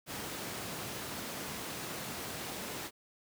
pink high-pass noise, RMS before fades -41 dBFS, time 0.06-2.91 s, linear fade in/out 50 ms, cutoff 130 Hz, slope 12 dB/octave, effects none

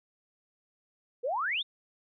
sine exponential sweep, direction up, 452.1 to 3792 Hz, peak -28 dBFS, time 1.23-1.63 s, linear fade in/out 20 ms, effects none

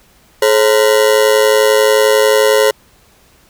40% pulse ring-modulated tone, 483.5 Hz, B4, 37 cents flat, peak -4 dBFS, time 0.42-2.71 s, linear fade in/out 5 ms, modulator 55.6 Hz, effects pink hiss -49 dBFS RMS until 3.49 s

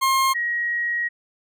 40% pulse / sine tone pair in turn, 1067 / 1896.1 Hz, C6 / A#6, +34 / +29 cents, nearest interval minor seventh, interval 995 cents, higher second, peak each -16 / -21 dBFS, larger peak first, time 0.01-0.34 / 0.34-1.09 s, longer second, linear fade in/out 20 ms, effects none

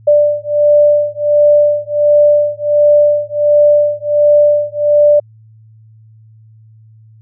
sine beating tone pair, 589 / 590.4 Hz, D5 / D5, +5 / +9 cents, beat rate 1.4 Hz, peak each -10 dBFS, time 0.07-5.2 s, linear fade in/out 10 ms, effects added 110 Hz sine -39 dBFS peak until 7.21 s

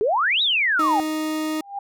sine exponential two-way sweep, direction up then down, 390.4 to 3936 to 757 Hz, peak -17 dBFS, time 0.01-1 s, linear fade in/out 0 ms, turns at 0.42 s
40% pulse tone, 311 Hz, D#4, 1 cent flat, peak -22 dBFS, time 0.79-1.61 s, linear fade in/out 5 ms
sine tone with exponential growth, 800 Hz, G5, 35 cents sharp, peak -23 dBFS, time 1.53-1.79 s, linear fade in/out 5 ms, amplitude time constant 55 ms
effects none

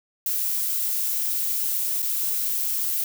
violet noise with dropouts, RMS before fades -25 dBFS, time 0.26-3.04 s, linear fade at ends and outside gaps 2 ms, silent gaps 2.021-2.026 s, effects none

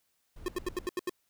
brown noise, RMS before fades -47 dBFS, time 0.36-0.87 s, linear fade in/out 5 ms
square tone bursts, 360 Hz, F#4, 47 cents flat, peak -30 dBFS, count 7, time 0.46-1.095 s, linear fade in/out 2 ms, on 23 ms, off 79 ms
effects white hiss -75 dBFS RMS until 1.29 s

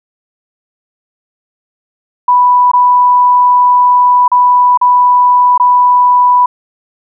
sine tone with dropouts, 987.8 Hz, B5, in tune, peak -4 dBFS, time 2.28-6.46 s, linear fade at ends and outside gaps 5 ms, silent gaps 2.716-2.734 / 4.28-4.316 / 4.775-4.813 / 5.578-5.598 s, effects none

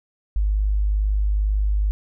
sine tone, 51.1 Hz, G#1, 27 cents flat, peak -17 dBFS, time 0.36-1.91 s, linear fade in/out 0 ms, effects none

